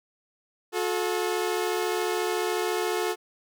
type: tone pair together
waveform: sawtooth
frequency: 360.1 / 434.2 Hz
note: F#4 / A4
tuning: -47 / -23 cents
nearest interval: minor third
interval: 324 cents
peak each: -24 dBFS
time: 0.72-3.16 s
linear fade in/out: 50 ms
effects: none